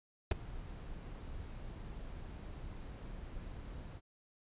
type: noise with ADSR envelope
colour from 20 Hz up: brown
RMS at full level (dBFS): -22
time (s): 0.31-4.01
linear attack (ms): 4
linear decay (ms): 14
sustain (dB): -24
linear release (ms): 51
effects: resampled to 8000 Hz